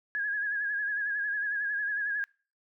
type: tone with vibrato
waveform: sine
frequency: 1661.2 Hz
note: G#6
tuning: in tune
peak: -28 dBFS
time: 0.15-2.24 s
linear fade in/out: 0 ms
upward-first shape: sine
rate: 11 Hz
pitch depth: 54 cents each way
effects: noise-tail reverb RT60 0.4 s tail -26 dB re dry